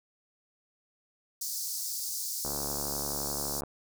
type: high-pass noise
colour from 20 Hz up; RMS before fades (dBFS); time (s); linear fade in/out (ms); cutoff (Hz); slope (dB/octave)
pink; -35; 1.41-3.61; 5; 4700; 48
type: click train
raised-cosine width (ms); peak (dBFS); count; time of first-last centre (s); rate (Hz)
1; -23; 86; 2.45-3.635; 71.7
effects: none